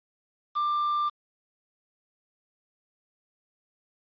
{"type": "tone with quantisation", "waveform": "triangle", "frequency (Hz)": 1187, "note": "D6", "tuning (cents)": 18, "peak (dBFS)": -22, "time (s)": [0.55, 1.1], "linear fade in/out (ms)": 20, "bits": 7, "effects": ["resampled to 11025 Hz"]}